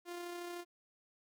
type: tone with amplitude modulation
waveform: sawtooth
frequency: 349.2 Hz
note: F4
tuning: in tune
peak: -37 dBFS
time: 0.05-0.65 s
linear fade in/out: 50 ms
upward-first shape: sine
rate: 33.3 Hz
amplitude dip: 30%
effects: none